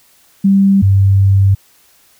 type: tone pair in turn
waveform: sine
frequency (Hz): 196 / 97.82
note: G3 / G2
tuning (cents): 0 / -3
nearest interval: octave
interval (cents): 1203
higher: first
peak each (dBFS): -6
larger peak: neither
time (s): 0.44-0.82 / 0.82-1.55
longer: second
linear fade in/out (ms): 10
effects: white hiss -50 dBFS RMS until 2.19 s